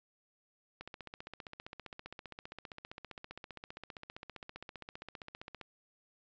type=click train; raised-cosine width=0.3 ms; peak=-29 dBFS; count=74; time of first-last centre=0.81-5.613 s; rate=15.2 Hz; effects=resampled to 16000 Hz